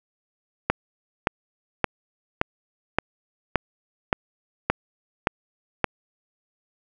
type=click train; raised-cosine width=0.5 ms; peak=-3 dBFS; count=10; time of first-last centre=0.7-5.843 s; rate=1.75 Hz; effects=none